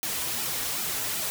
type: noise with flanger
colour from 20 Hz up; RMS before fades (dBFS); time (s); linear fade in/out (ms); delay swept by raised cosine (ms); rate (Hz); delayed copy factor
white; -30; 0.03-1.3; 0; 1.8 to 5.7; 2.6; -0.95
effects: none